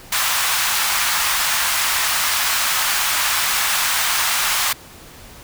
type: high-pass noise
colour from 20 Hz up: pink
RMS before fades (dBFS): -19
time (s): 0.12-4.73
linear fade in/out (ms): 5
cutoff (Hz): 940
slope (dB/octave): 24
effects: pink hiss -41 dBFS RMS until 5.43 s